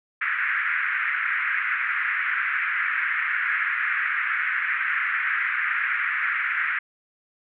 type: band-pass noise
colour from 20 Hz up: pink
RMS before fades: -25 dBFS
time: 0.21-6.79 s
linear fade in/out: 5 ms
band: 1400 to 2200 Hz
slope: 48 dB/octave
effects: none